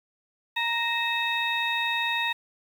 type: harmonic tone with a mistuned harmonic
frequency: 932.3 Hz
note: A#5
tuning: in tune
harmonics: 1 / 2 / 3 / 4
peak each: -30 / -29 / -30 / -30 dBFS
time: 0.56-2.33 s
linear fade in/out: 10 ms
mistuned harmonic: 3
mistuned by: -120 cents
effects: 8-bit